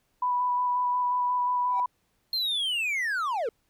sine tone with vibrato, 987.8 Hz, B5, in tune, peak -23 dBFS, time 0.22-1.86 s, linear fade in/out 5 ms, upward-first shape square, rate 5.6 Hz, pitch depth 10 cents each way
triangle tone with exponential growth, 773 Hz, G5, 24 cents flat, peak -27 dBFS, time 1.62-1.8 s, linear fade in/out 1 ms, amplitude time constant 39 ms
triangle linear sweep, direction down, 4244 to 415.3 Hz, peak -24 dBFS, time 2.33-3.49 s, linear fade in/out 2 ms
effects pink hiss -72 dBFS RMS until 3.69 s

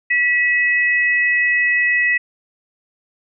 sine tone pair together, 1951 / 2558 Hz, B6 / D#7, -22 / +47 cents, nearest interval perfect fourth, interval 469 cents, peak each -14 / -21 dBFS, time 0.1-2.18 s, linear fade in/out 10 ms, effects none

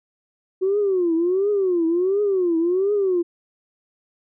sine tone with vibrato, 368.1 Hz, F#4, 9 cents flat, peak -16 dBFS, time 0.61-3.23 s, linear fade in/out 20 ms, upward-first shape triangle, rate 1.4 Hz, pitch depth 230 cents each way, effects tanh soft clip ceiling -12 dBFS

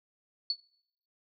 sine tone with exponential decay, 4435 Hz, C#8, in tune, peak -23 dBFS, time 0.5-0.6 s, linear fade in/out 2 ms, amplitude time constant 20 ms, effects noise-tail reverb RT60 0.7 s tail -22 dB re dry

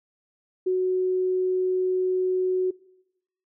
sine tone, 369.9 Hz, F#4, in tune, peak -20 dBFS, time 0.66-2.71 s, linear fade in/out 10 ms, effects noise-tail reverb RT60 0.9 s tail -22 dB re dry

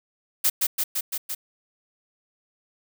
blue noise with echo, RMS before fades -20 dBFS, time 0.44-0.5 s, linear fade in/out 10 ms, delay 170 ms, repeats 5, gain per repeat -2 dB, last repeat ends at 1.35 s, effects none

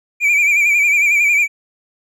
triangle tone with vibrato, 2349 Hz, D7, in tune, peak -9 dBFS, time 0.2-1.48 s, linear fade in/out 50 ms, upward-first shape sine, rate 11 Hz, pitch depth 64 cents each way, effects none

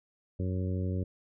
harmonic tone, 92.5 Hz, F#2, in tune, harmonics 1 / 2 / 3 / 4 / 5 / 6, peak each -30 / -36 / -40 / -42 / -44 / -46 dBFS, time 0.39-1.04 s, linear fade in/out 10 ms, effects none

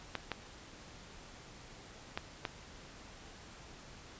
clicks, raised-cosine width 0.3 ms, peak -19 dBFS, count 4, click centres 0.153 / 0.317 / 2.175 / 2.452 s, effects pink hiss -53 dBFS RMS until 4.19 s + resampled to 16000 Hz

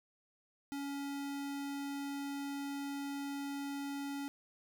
square tone, 280.7 Hz, C#4, 22 cents sharp, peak -39 dBFS, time 0.72-4.28 s, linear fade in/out 0 ms, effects none

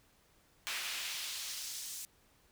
brown noise with high-pass filter sweep, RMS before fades -41 dBFS, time 0.67-2.05 s, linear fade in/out 0 ms, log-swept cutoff 2200 to 7100 Hz, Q 1.1, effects pink hiss -68 dBFS RMS until 2.51 s

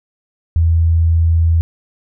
sine tone, 82.6 Hz, E2, 4 cents sharp, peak -9 dBFS, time 0.56-1.61 s, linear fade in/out 0 ms, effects none

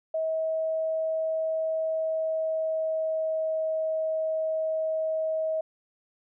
sine tone with pitch glide, 640 to 635.6 Hz, D#5 to D#5, +49 to +37 cents, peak -25 dBFS, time 0.14-5.61 s, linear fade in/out 5 ms, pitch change -12 cents, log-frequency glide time 1.85-3.62 s, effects none

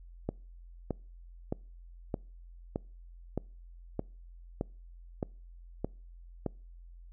click train, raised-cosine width 2 ms, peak -18 dBFS, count 11, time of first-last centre 0.29-6.463 s, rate 1.62 Hz, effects noise-tail reverb RT60 0.4 s tail -26 dB re dry + added 43 Hz sine -48 dBFS peak until 7.12 s

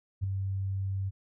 sine tone with ADSR envelope, 96.8 Hz, G2, 21 cents flat, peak -24 dBFS, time 0.21-1.11 s, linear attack 29 ms, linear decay 3 ms, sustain -5 dB, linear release 29 ms, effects none

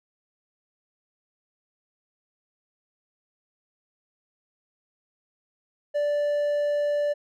triangle tone, 585 Hz, D5, 7 cents flat, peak -20 dBFS, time 5.94-7.14 s, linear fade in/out 20 ms, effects none

